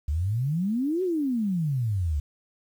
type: exponential two-way sweep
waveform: sine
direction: up then down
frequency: 69.3 to 382.7 to 69.3 Hz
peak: -23 dBFS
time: 0.08-2.2 s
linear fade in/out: 5 ms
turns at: 1.03 s
effects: 9-bit

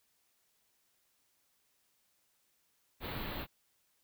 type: band-stop noise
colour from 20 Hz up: pink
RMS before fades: -40 dBFS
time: 3-3.47 s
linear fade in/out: 50 ms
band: 4400 to 13000 Hz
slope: 96 dB/octave
effects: white hiss -75 dBFS RMS until 4.03 s

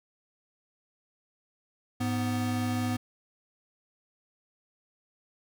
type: tone pair together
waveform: square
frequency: 104.31 / 248.1 Hz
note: G#2 / B3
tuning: +8 / +8 cents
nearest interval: octave + minor third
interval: 1500 cents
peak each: -32 / -30 dBFS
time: 2-2.97 s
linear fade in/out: 10 ms
effects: none

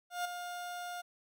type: tone with ADSR envelope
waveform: 30% pulse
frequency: 709 Hz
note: F5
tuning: 26 cents sharp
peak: -29 dBFS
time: 0.1-1.02 s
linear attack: 150 ms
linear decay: 7 ms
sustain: -8 dB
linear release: 16 ms
effects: none

